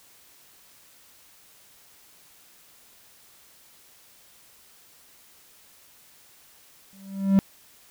triangle tone with exponential growth, 194.9 Hz, G3, 10 cents flat, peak -10 dBFS, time 6.93-7.39 s, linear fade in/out 0 ms, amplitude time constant 100 ms, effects white hiss -55 dBFS RMS until 7.9 s

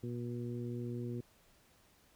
harmonic tone, 120.3 Hz, B2, 45 cents flat, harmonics 1 / 2 / 3 / 4, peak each -40 / -42 / -44 / -52 dBFS, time 0.03-1.21 s, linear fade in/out 5 ms, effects pink hiss -67 dBFS RMS until 2.15 s

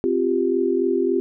sine chord, C suspended fourth, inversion none, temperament just, 261.6 / 348.8 / 392.4 Hz, C4 / F4 / G4, 0 / -2 / +2 cents, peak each -24 / -21 / -21 dBFS, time 0.04-1.2 s, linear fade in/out 0 ms, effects none

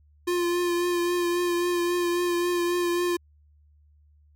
square tone with vibrato, 350.1 Hz, F4, 4 cents sharp, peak -23 dBFS, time 0.27-3.17 s, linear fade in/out 10 ms, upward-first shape triangle, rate 3.7 Hz, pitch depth 25 cents each way, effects added 74 Hz sine -55 dBFS peak until 4.35 s + MP3 96 kbps

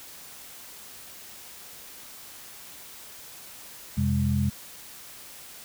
sine tone cluster, 86.8 / 129.7 / 203.6 Hz, F2 / C3 / G#3, -10 / -15 / -34 cents, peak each -26 dBFS, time 3.97-4.5 s, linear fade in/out 10 ms, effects white hiss -45 dBFS RMS until 5.64 s

